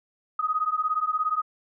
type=beating tone pair; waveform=sine; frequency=1244.5 / 1261.5 Hz; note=D#6 / D#6; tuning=0 / +23 cents; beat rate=17 Hz; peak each=-26 dBFS; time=0.39-1.42 s; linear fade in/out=5 ms; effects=none